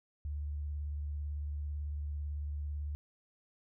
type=tone with vibrato; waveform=sine; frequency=73.42 Hz; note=D2; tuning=in tune; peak=-35 dBFS; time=0.25-2.95 s; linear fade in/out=0 ms; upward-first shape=triangle; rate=18 Hz; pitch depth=48 cents each way; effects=none